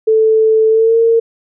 sine tone with pitch glide, 440 to 457.6 Hz, A4 to A#4, 0 to -32 cents, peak -7 dBFS, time 0.07-1.2 s, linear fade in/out 10 ms, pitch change +68 cents, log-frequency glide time 0.69-0.97 s, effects none

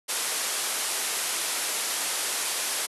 white low-pass noise, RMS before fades -29 dBFS, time 0.08-2.87 s, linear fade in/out 20 ms, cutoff 12000 Hz, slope 96 dB/octave, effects high-pass 400 Hz 12 dB/octave

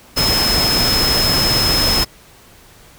sine tone in noise, 5170 Hz, E8, 34 cents flat, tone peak -15 dBFS, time 0.16-2.05 s, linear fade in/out 20 ms, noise pink, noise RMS -18 dBFS, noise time 0.16-2.05 s, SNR 0 dB, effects pink hiss -45 dBFS RMS until 2.98 s

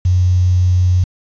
sine tone with quantisation, 90.6 Hz, F#2, 36 cents flat, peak -9 dBFS, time 0.05-1.04 s, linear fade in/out 5 ms, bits 6, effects resampled to 16000 Hz

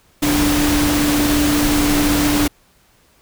sine tone in noise, 293.7 Hz, D4, in tune, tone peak -15 dBFS, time 0.22-2.48 s, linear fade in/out 10 ms, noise pink, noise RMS -19 dBFS, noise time 0.22-2.48 s, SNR +1 dB, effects pink hiss -55 dBFS RMS until 3.21 s

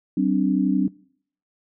sine chord, G suspended fourth, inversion none, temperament equal with one note detuned, 191.19 / 261.6 / 293.7 Hz, G3 / C4 / D4, -43 / 0 / 0 cents, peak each -22 dBFS, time 0.17-0.88 s, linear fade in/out 5 ms, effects noise-tail reverb RT60 0.6 s tail -23 dB re dry

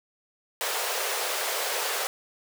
pink high-pass noise, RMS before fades -29 dBFS, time 0.61-2.07 s, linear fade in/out 0 ms, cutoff 430 Hz, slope 48 dB/octave, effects none

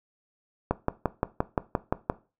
click train, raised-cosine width 1 ms, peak -9 dBFS, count 9, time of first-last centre 0.71-2.099 s, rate 5.76 Hz, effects noise-tail reverb RT60 0.3 s tail -17 dB re dry

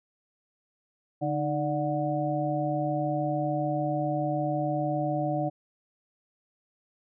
harmonic tone with a mistuned harmonic, 146.83 Hz, D3, in tune, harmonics 1 / 2 / 4 / 5, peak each -31 / -31 / -31 / -31 dBFS, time 1.21-5.5 s, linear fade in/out 20 ms, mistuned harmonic 2, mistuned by +80 cents, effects none

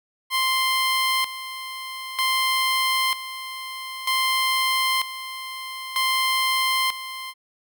15% pulse tone with tremolo, 1046.5 Hz, C6, in tune, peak -13 dBFS, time 0.3-7.34 s, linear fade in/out 50 ms, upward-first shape square, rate 0.53 Hz, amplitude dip 75%, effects none

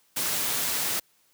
white noise with amplitude modulation, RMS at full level -26 dBFS, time 0.16-1 s, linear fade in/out 10 ms, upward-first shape sine, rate 201 Hz, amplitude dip 35%, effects white hiss -65 dBFS RMS until 1.33 s + high-pass 80 Hz 12 dB/octave

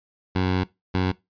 15% pulse tone pair in turn, 92.5 / 92.5 Hz, F#2 / F#2, 0 / 0 cents, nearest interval unison, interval 0 cents, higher neither, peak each -14 dBFS, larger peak neither, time 0.35-0.64 / 0.94-1.12 s, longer first, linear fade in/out 10 ms, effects noise-tail reverb RT60 0.2 s tail -20 dB re dry + resampled to 11025 Hz

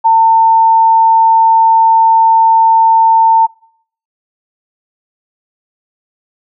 sine tone, 900 Hz, A5, 39 cents sharp, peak -4 dBFS, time 0.04-3.47 s, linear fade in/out 20 ms, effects noise-tail reverb RT60 0.6 s tail -23 dB re dry

